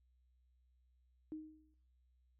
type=tone with exponential decay; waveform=sine; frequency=311.1 Hz; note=D#4; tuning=in tune; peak=-40 dBFS; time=1.32-1.74 s; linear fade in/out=0 ms; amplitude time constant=91 ms; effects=noise-tail reverb RT60 0.6 s tail -21 dB re dry + added 62 Hz sine -70 dBFS peak until 2.39 s